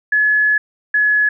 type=tone pair in turn; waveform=sine; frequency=1704 / 1697.1 Hz; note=G#6 / G#6; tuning=+44 / +37 cents; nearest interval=unison; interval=7 cents; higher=first; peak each=-11 dBFS; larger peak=neither; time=0.12-0.58 / 0.94-1.29 s; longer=first; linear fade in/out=5 ms; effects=none